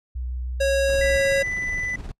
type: tone with vibrato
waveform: sine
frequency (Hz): 62.2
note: B1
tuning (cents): +13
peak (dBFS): -26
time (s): 0.15-1.18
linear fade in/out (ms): 10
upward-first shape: sine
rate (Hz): 6.5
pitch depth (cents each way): 12
type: tone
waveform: square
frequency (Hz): 549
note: C#5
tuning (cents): -17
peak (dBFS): -19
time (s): 0.6-1.43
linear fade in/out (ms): 10
type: noise with tremolo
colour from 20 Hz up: brown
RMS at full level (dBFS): -33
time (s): 0.88-2.12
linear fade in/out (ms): 10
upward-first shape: square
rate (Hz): 19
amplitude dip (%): 45
type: tone with pitch glide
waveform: triangle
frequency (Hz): 1978 to 1994.1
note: B6 to B6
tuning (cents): +2 to +16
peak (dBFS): -23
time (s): 1.01-1.96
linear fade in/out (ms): 5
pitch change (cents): +14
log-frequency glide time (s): 1.23-1.46
effects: noise-tail reverb RT60 0.1 s tail -25 dB re dry + low-pass 9000 Hz 12 dB/octave